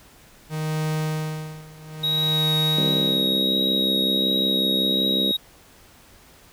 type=tone with tremolo; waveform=45% pulse; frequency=155.56 Hz; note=D#3; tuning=in tune; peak=-22 dBFS; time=0.49-3.43 s; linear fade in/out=50 ms; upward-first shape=sine; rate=0.6 Hz; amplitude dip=90%
type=tone with vibrato; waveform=triangle; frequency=3800 Hz; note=A#7; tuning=33 cents sharp; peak=-19 dBFS; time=2.03-5.37 s; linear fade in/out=10 ms; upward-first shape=triangle; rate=1.4 Hz; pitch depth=10 cents each way
type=harmonic tone; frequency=65.4 Hz; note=C2; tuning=in tune; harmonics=3 / 4 / 5 / 6 / 7 / 8 / 9; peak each=-27 / -29 / -31 / -33 / -34 / -35 / -36 dBFS; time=2.77-5.32 s; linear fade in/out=5 ms
effects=pink hiss -51 dBFS RMS until 6.52 s